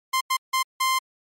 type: tone bursts at uneven times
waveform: sawtooth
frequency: 1046.5 Hz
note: C6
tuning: in tune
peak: -16 dBFS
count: 4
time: 0.13-0.21 / 0.3-0.37 / 0.53-0.63 / 0.8-0.99 s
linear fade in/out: 10 ms
effects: MP3 64 kbps